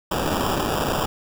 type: noise with sample-and-hold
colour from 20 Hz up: violet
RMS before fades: -23 dBFS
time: 0.11-1.06 s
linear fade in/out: 5 ms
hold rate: 2100 Hz
effects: none